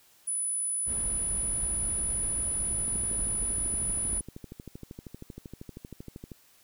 sine tone, 9956 Hz, D#9, in tune, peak -28 dBFS, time 0.27-4.21 s, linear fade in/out 10 ms
brown noise, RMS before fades -38 dBFS, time 0.85-4.22 s, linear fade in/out 50 ms
click train, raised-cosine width 3 ms, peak -28 dBFS, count 45, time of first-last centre 2.88-6.317 s, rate 12.8 Hz
effects white hiss -61 dBFS RMS until 6.63 s

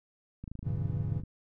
click train, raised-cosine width 5 ms, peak -28 dBFS, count 22, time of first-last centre 0.44-1.235 s, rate 26.4 Hz
triangle chord, G diminished seventh, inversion none, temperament equal, 98 / 116.54 / 138.59 / 164.81 Hz, G2 / Bb2 / Db3 / Fb3, 0 / 0 / 0 / 0 cents, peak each -32 / -35 / -33 / -36 dBFS, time 0.63-1.23 s, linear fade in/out 50 ms
effects none

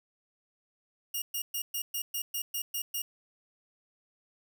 5% pulse tone bursts, 2844 Hz, F7, 31 cents sharp, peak -22 dBFS, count 10, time 1.14-3.02 s, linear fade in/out 5 ms, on 80 ms, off 120 ms, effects none

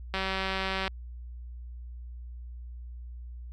click train, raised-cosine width 0.3 ms, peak -15 dBFS, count 142, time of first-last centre 0.14-0.878 s, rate 191 Hz, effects added 60 Hz sine -39 dBFS peak until 3.52 s

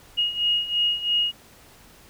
sine beating tone pair, 2872 / 2875 Hz, F7 / F7, +48 / +50 cents, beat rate 3 Hz, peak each -26 / -22 dBFS, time 0.17-1.32 s, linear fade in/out 20 ms, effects pink hiss -51 dBFS RMS until 2.09 s

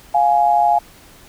sine tone pair together, 701.3 / 834 Hz, F5 / G#5, +7 / +7 cents, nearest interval minor third, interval 300 cents, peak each -14 dBFS, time 0.14-0.79 s, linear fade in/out 10 ms, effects pink hiss -45 dBFS RMS until 1.28 s

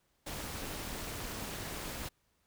pink noise with amplitude modulation, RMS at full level -38 dBFS, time 0.26-2.09 s, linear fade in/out 10 ms, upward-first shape sine, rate 244 Hz, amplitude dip 65%, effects pink hiss -75 dBFS RMS until 2.46 s

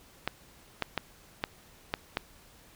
clicks, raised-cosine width 0.3 ms, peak -12 dBFS, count 6, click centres 0.276 / 0.823 / 0.977 / 1.439 / 1.939 / 2.171 s, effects pink hiss -57 dBFS RMS until 2.75 s

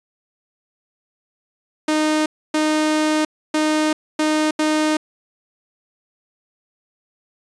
sawtooth tone bursts at uneven times, 308.1 Hz, D#4, 17 cents flat, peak -12 dBFS, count 5, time 1.88-2.26 / 2.54-3.25 / 3.54-3.93 / 4.19-4.51 / 4.59-4.97 s, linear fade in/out 5 ms, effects resampled to 22050 Hz

